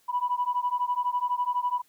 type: beating tone pair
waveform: sine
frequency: 978 / 990 Hz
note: B5 / B5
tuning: -17 / +4 cents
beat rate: 12 Hz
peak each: -27 dBFS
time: 0.08-1.82 s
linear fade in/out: 20 ms
effects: tanh soft clip ceiling -17 dBFS + white hiss -65 dBFS RMS until 1.88 s